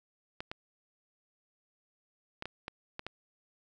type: clicks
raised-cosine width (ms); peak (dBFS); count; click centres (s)
0.3; -22; 7; 0.405 / 0.515 / 2.424 / 2.456 / 2.681 / 2.994 / 3.066
effects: none